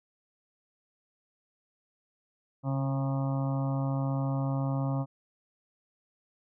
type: harmonic tone with a mistuned harmonic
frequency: 135.7 Hz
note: C#3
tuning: 36 cents flat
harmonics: 1 / 2 / 4 / 5 / 6 / 7 / 8 / 9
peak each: -28 / -34 / -40 / -42 / -44 / -45 / -46 / -47 dBFS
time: 2.63-5.06 s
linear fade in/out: 50 ms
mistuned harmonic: 1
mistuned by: +19 cents
effects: none